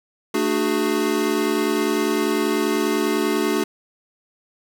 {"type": "tone cluster", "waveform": "square", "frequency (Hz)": [222.6, 297.8, 367.8, 418], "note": ["A3", "D4", "F#4", "G#4"], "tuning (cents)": [20, 24, -10, 11], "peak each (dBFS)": [-27, -24, -24, -26], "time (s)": [0.34, 3.64], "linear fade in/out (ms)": 5, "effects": []}